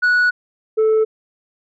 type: tone pair in turn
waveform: sine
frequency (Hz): 1469 / 437.8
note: F#6 / A4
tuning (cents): -13 / -9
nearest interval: octave + major sixth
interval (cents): 2096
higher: first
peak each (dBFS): -9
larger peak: neither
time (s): 0.02-0.31 / 0.77-1.05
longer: first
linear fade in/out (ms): 20
effects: tanh soft clip ceiling -11 dBFS